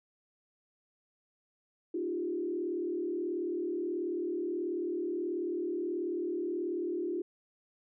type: tone with frequency modulation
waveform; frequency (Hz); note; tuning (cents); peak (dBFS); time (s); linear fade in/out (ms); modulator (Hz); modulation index
sine; 349.2; F4; 0; -31; 1.94-7.22; 5; 38.5; 1.1
effects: none